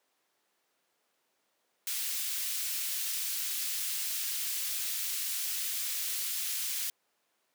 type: high-pass noise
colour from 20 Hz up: white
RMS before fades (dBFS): -34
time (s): 1.87-6.9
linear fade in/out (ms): 2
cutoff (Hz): 2400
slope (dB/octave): 12
effects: pink hiss -75 dBFS RMS until 7.54 s + high-pass 400 Hz 12 dB/octave